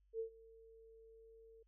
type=tone with ADSR envelope; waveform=sine; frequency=450.1 Hz; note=A4; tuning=39 cents sharp; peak=-37 dBFS; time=0.13-1.63 s; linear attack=65 ms; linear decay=100 ms; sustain=-22 dB; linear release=7 ms; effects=added 49 Hz sine -70 dBFS peak until 1.67 s